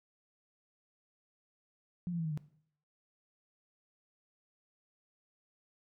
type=tone with pitch steps; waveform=sine; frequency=177.2 / 169.98 / 163.06 / 156.41 / 150.04 Hz; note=F3 / F3 / E3 / D#3 / D3; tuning=+25 / -47 / -19 / +9 / +37 cents; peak=-33 dBFS; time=2.07-2.375 s; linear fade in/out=0 ms; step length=61 ms; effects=noise-tail reverb RT60 0.6 s tail -17 dB re dry